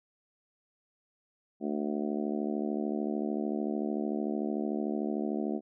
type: harmonic tone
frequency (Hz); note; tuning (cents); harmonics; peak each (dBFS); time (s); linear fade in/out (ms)
73.42; D2; 0; 3 / 4 / 5 / 6 / 7 / 8 / 9 / 10; -33 / -35 / -36 / -44 / -45 / -46 / -42 / -46; 1.6-5.61; 50
effects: none